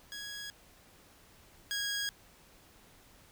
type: tone pair in turn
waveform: 15% pulse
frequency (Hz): 1661.2 / 1645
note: G#6 / G#6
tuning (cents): 0 / -17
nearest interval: unison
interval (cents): 17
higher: first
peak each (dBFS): -34 / -26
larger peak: second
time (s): 0.12-0.5 / 1.71-2.09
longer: neither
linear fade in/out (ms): 0
effects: pink hiss -60 dBFS RMS until 3.31 s